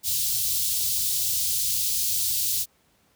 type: band-stop noise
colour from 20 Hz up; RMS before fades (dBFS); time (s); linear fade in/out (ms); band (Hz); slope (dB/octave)
white; -25; 0.03-2.66; 50; 120 to 3600; 24
effects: pink hiss -64 dBFS RMS until 3.15 s + high-pass 60 Hz 12 dB/octave